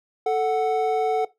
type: tone pair together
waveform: triangle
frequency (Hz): 440 / 741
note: A4 / F#5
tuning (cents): 0 / +2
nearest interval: major sixth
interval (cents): 902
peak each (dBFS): -20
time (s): 0.26-1.25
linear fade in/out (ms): 5
effects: noise-tail reverb RT60 0.2 s tail -19 dB re dry